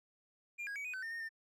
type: tone with pitch steps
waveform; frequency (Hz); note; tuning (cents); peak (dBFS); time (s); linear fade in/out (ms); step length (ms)
triangle; 2399 / 1642 / 2268 / 2488 / 1524 / 1814 / 1844 / 1805; D7 / G#6 / C#7 / D#7 / G6 / A#6 / A#6 / A6; +36 / -20 / +39 / -1 / -49 / -48 / -19 / +44; -38; 0.58-1.292; 20; 89
effects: none